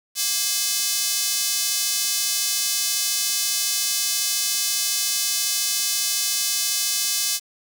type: tone with high-pass filter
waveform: square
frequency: 233.6 Hz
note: A#3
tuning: 4 cents sharp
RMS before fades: -23 dBFS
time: 0.15-7.4 s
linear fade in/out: 50 ms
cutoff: 5200 Hz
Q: 1.2
effects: 7-bit